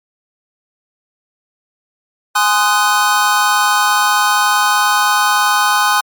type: chord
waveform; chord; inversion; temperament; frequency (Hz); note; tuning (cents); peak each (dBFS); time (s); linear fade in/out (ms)
square; Ab dominant seventh; none; just; 830.6 / 1038.3 / 1245.9 / 1495.1; Ab5 / C6 / Eb6 / Gb6; 0 / -14 / +2 / +18; -17; 2.35-6.01; 10
effects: MP3 96 kbps